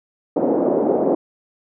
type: band-pass noise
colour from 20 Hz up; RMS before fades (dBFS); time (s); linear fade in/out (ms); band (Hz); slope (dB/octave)
pink; -18; 0.36-1.15; 5; 270 to 620; 24
effects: none